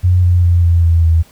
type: tone with pitch steps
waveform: sine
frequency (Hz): 90.3 / 88.54 / 86.82 / 85.13 / 83.48 / 81.85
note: F#2 / F2 / F2 / F2 / E2 / E2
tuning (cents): -42 / +24 / -10 / -44 / +22 / -12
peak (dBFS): -7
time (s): 0.03-1.23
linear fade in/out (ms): 20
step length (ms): 200
effects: pink hiss -46 dBFS RMS until 1.31 s